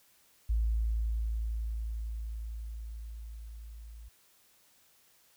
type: tone with level ramp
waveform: sine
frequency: 55.5 Hz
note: A1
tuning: 16 cents sharp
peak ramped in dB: -25 to -45 dBFS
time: 0.49-4.09 s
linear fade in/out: 10 ms
effects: white hiss -65 dBFS RMS until 5.36 s